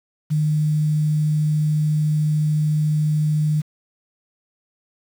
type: tone with quantisation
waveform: sine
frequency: 152.3 Hz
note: D#3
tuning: 37 cents flat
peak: -16 dBFS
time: 0.3-3.62 s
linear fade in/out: 20 ms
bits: 7
effects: none